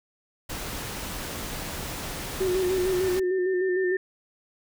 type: noise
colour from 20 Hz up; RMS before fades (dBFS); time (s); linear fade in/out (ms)
pink; -34; 0.49-3.2; 10
type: tone with exponential growth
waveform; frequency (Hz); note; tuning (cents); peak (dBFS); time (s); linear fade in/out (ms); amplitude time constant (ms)
sine; 1797; A6; +36; -29; 1.34-3.97; 2; 570
type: tone with vibrato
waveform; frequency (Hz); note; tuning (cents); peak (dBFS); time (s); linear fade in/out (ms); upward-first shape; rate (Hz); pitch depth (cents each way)
sine; 370; F#4; 0; -22; 2.4-3.97; 10; square; 6.6; 40
effects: none